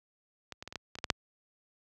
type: clicks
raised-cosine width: 0.2 ms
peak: -23 / -24 / -24 / -26 / -19 / -24 / -22 / -15 / -6 dBFS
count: 9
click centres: 0.523 / 0.625 / 0.676 / 0.725 / 0.757 / 0.954 / 0.987 / 1.042 / 1.102 s
effects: high-pass 60 Hz 12 dB/octave